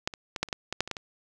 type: clicks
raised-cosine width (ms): 0.2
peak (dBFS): -10 / -22 / -15 / -9 / -26 / -12 / -14 / -7 / -21 / -13 / -20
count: 11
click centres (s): 0.075 / 0.138 / 0.362 / 0.43 / 0.487 / 0.528 / 0.726 / 0.806 / 0.876 / 0.913 / 0.968
effects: none